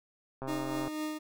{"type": "click train", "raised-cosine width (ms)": 1, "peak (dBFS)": -25, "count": 62, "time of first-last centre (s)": [0.42, 0.879], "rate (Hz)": 133}
{"type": "tone with tremolo", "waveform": "40% pulse", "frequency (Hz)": 307.3, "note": "D#4", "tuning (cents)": -21, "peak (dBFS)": -31, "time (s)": [0.47, 1.19], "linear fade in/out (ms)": 20, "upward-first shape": "triangle", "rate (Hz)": 4, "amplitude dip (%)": 45}
{"effects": []}